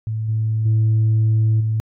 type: tone with level steps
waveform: sine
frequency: 110 Hz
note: A2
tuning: in tune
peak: -20 / -16 / -11 / -16 dBFS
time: 0.07-1.8 s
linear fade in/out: 0 ms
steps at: 0.28 / 0.65 / 1.6 s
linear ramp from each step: 10 ms
effects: tanh soft clip ceiling -11 dBFS